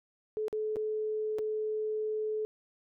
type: tone with dropouts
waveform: sine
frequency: 430.8 Hz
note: A4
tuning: 37 cents flat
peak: -30 dBFS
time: 0.37-2.45 s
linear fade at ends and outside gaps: 0 ms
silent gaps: 0.482-0.528 / 0.759-0.767 / 1.385-1.39 s
effects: none